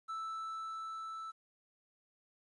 triangle tone with level ramp, 1318.5 Hz, E6, in tune, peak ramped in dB -36 to -40 dBFS, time 0.08-1.32 s, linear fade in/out 20 ms, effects resampled to 22050 Hz + 12-bit

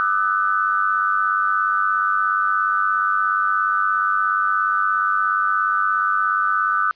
sine tone cluster, 1201 / 1298 / 1495 Hz, D6 / E6 / F#6, +38 / -27 / +17 cents, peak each -21 dBFS, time 0-6.91 s, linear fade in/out 0 ms, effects white hiss -56 dBFS RMS until 6.95 s + resampled to 11025 Hz

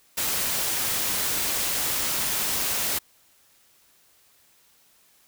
white noise, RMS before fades -26 dBFS, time 0.17-2.99 s, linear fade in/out 10 ms, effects white hiss -60 dBFS RMS until 5.27 s

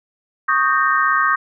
sine chord, Eb dominant seventh, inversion third, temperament equal with one note detuned, 1108.7 / 1244.5 / 1568 / 1840 Hz, Db6 / Eb6 / G6 / Bb6, 0 / 0 / 0 / -23 cents, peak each -19 / -18 / -19 / -21 dBFS, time 0.48-1.36 s, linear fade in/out 10 ms, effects none

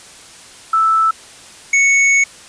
sine / square tone pair in turn, 1317 / 2215 Hz, E6 / C#7, -2 / -2 cents, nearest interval major sixth, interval 900 cents, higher second, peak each -10 dBFS, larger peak neither, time 0.73-1.11 / 1.73-2.24 s, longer second, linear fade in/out 5 ms, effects white hiss -39 dBFS RMS until 2.48 s + resampled to 22050 Hz

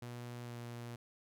sawtooth tone with pitch glide, 120.8 to 119.21 Hz, B2 to A#2, -38 to +39 cents, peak -40 dBFS, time 0.02-0.96 s, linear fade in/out 5 ms, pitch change -23 cents, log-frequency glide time 0.43-0.53 s, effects none

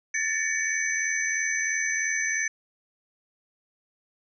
sine tone cluster, 1733 / 1816 / 2263 / 6070 Hz, A6 / A#6 / C#7 / F#8, -27 / -46 / +35 / +43 cents, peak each -30 dBFS, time 0.14-2.48 s, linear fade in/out 5 ms, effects none

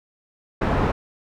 pink low-pass noise, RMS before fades -21 dBFS, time 0.61-0.92 s, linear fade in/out 10 ms, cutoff 1300 Hz, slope 12 dB/octave, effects none

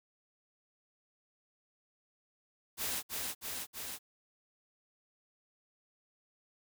white noise with echo, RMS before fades -36 dBFS, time 2.77-3.03 s, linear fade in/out 50 ms, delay 320 ms, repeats 3, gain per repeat -2 dB, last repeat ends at 3.99 s, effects none

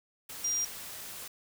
sine tone in noise, 5700 Hz, F8, 34 cents sharp, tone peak -28 dBFS, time 0.44-0.65 s, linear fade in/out 5 ms, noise white, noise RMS -43 dBFS, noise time 0.29-1.28 s, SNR +12 dB, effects none

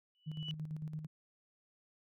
sine tone with exponential growth, 2960 Hz, F#7, in tune, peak -37 dBFS, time 0.15-0.51 s, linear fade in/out 0 ms, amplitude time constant 77 ms
sine tone with tremolo, 154.8 Hz, D#3, 9 cents flat, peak -37 dBFS, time 0.26-1.07 s, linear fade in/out 20 ms, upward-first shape square, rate 8.9 Hz, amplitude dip 55%
effects tanh soft clip ceiling -28 dBFS

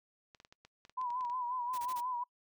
clicks, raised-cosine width 0.2 ms, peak -37 dBFS, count 12, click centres 0.348 / 0.401 / 0.449 / 0.525 / 0.65 / 0.851 / 0.896 / 1.014 / 1.104 / 1.209 / 1.25 / 1.299 s
sine tone with vibrato, 987.8 Hz, B5, in tune, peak -34 dBFS, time 0.97-2.24 s, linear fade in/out 10 ms, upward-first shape sine, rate 5.6 Hz, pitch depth 63 cents each way
white noise bursts, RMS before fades -48 dBFS, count 4, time 1.73-2.007 s, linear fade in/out 10 ms, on 52 ms, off 23 ms
effects noise-tail reverb RT60 0.1 s tail -24 dB re dry

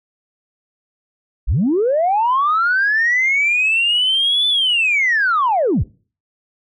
sine linear two-way sweep, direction up then down, 30.14 to 3520 to 30.14 Hz, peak -12 dBFS, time 1.47-5.84 s, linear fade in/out 20 ms, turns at 4.48 s, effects noise-tail reverb RT60 0.4 s tail -23 dB re dry + tanh soft clip ceiling -9 dBFS

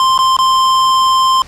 square tone with dropouts, 1046.5 Hz, C6, in tune, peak -9 dBFS, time 0-1.42 s, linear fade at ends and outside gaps 1 ms, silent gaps 0.178-0.189 / 0.367-0.388 s, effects pink hiss -38 dBFS RMS until 1.47 s + low-pass 7000 Hz 12 dB/octave

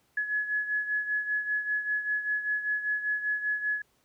sine beating tone pair, 1695 / 1700.1 Hz, G#6 / G#6, +35 / +40 cents, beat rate 5.1 Hz, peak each -28 / -34 dBFS, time 0.17-3.82 s, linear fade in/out 5 ms, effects pink hiss -69 dBFS RMS until 4.04 s + high-pass 60 Hz 12 dB/octave

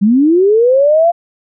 sine linear sweep, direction up, 190.3 to 698.5 Hz, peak -6 dBFS, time 0.01-1.12 s, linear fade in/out 20 ms, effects none

